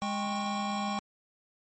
square tone cluster, 206.6 / 794 / 1099 Hz, G#3 / G5 / C#6, -9 / +22 / -15 cents, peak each -34 / -35 / -37 dBFS, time 0.02-0.99 s, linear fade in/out 0 ms, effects MP3 32 kbps

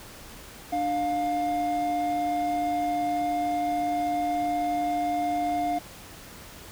triangle tone pair together, 296.8 / 706 Hz, D4 / F5, +18 / +19 cents, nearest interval octave + minor third, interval 1501 cents, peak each -29 / -23 dBFS, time 0.72-5.79 s, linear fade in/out 10 ms, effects pink hiss -45 dBFS RMS until 6.71 s

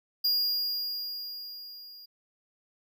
square tone with level ramp, 4838 Hz, D#8, 49 cents flat, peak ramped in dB -23 to -47 dBFS, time 0.24-2.06 s, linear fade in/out 10 ms, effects none

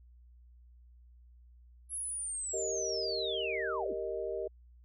sine linear sweep, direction down, 11000 to 141.5 Hz, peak -35 dBFS, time 1.89-3.94 s, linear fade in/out 50 ms
sine chord, Eb major, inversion first, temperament equal, 392 / 466.2 / 622.3 Hz, G4 / Bb4 / Eb5, 0 / 0 / 0 cents, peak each -38 dBFS, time 2.53-4.48 s, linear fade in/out 10 ms
effects added 60 Hz sine -55 dBFS peak until 4.84 s

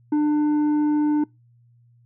sine tone with tanh clipping, 298.8 Hz, D4, 30 cents sharp, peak -18 dBFS, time 0.12-1.24 s, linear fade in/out 5 ms, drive 6 dB, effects noise-tail reverb RT60 0.2 s tail -24 dB re dry + added 119 Hz sine -53 dBFS peak until 2.05 s

